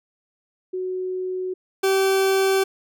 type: tone pair in turn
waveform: sine / 40% pulse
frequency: 370 / 386 Hz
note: F#4 / G4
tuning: 0 / -27 cents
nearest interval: minor second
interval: 73 cents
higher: second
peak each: -24 / -16 dBFS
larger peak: second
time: 0.73-1.54 / 1.83-2.64 s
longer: neither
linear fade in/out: 10 ms
effects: none